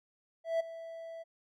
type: tone with ADSR envelope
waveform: triangle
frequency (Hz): 659.3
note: E5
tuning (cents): 0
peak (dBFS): -24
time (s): 0.44-1.24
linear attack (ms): 160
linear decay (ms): 11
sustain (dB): -16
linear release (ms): 24
effects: none